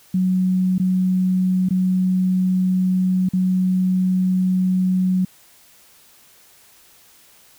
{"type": "tone with dropouts", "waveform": "sine", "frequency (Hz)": 185, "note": "F#3", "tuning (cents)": 0, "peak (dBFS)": -15, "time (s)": [0.14, 5.25], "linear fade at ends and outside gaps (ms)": 5, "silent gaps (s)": [[0.782, 0.797], [1.689, 1.706], [3.289, 3.334]], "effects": ["white hiss -51 dBFS RMS until 7.58 s"]}